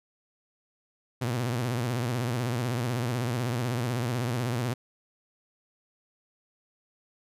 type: tone with vibrato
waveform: sawtooth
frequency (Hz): 121.3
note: B2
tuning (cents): -31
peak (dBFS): -23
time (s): 1.21-4.74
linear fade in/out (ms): 10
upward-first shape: sine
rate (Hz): 16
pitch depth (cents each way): 120
effects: resampled to 32000 Hz